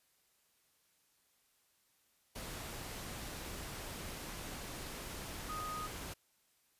sine tone in noise, 1244.5 Hz, D#6, in tune, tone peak -40 dBFS, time 5.49-5.87 s, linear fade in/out 10 ms, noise pink, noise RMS -45 dBFS, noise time 2.35-6.14 s, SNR +2 dB, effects white hiss -74 dBFS RMS until 6.79 s + resampled to 32000 Hz

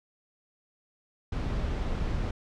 brown noise, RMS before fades -30 dBFS, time 1.32-2.31 s, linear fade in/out 5 ms, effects low-pass 5000 Hz 12 dB/octave

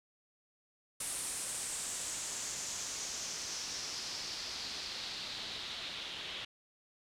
white noise with low-pass filter sweep, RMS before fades -41 dBFS, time 1-6.45 s, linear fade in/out 5 ms, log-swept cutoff 9500 to 3300 Hz, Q 3.2, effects none

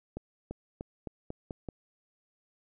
accelerating click train, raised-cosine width 2 ms, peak -24 dBFS, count 7, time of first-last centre 0.17-1.688 s, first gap 340 ms, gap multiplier 0.88, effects none

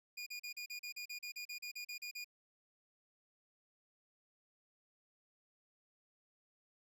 25% pulse tone bursts, 2436 Hz, D#7, 37 cents flat, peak -39 dBFS, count 16, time 0.17-2.245 s, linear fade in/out 10 ms, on 95 ms, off 37 ms, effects none

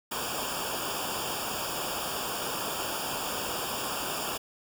pink noise with comb filter, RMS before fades -33 dBFS, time 0.11-4.38 s, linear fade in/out 10 ms, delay 0.49 ms, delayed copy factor -0.95, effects none

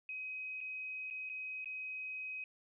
sine tone with dropouts, 2527 Hz, D#7, 26 cents sharp, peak -40 dBFS, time 0.09-2.44 s, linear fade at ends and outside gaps 2 ms, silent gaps 0.606-0.611 / 1.102-1.108 / 1.292-1.297 / 1.645-1.657 s, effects none

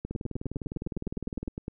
two click trains, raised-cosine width 3 ms, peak -21 / -21 dBFS, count 28 / 17, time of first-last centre 0.11-1.481 / 0.05-1.681 s, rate 19.7 / 9.81 Hz, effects none

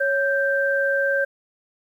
sine tone pair together, 554.4 / 1569.4 Hz, C#5 / G6, 0 / +2 cents, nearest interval octave + tritone, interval 1802 cents, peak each -21 / -21 dBFS, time 0-1.25 s, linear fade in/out 10 ms, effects 9-bit

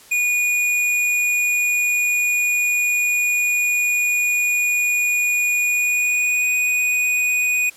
square tone with pitch glide, 2453 to 2477 Hz, D#7 to D#7, -25 to -8 cents, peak -17 dBFS, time 0.11-7.7 s, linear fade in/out 10 ms, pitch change +17 cents, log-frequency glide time 5.63-6.59 s, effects white hiss -46 dBFS RMS until 7.76 s + low-pass 12000 Hz 12 dB/octave

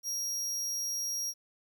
40% pulse tone, 5640 Hz, F8, 16 cents sharp, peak -31 dBFS, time 0.03-1.34 s, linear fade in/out 50 ms, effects 11-bit

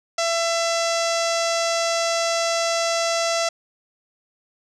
sawtooth tone with low-pass filter, 670 Hz, E5, 28 cents sharp, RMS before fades -22 dBFS, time 0.18-3.49 s, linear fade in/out 5 ms, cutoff 6100 Hz, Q 3, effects none

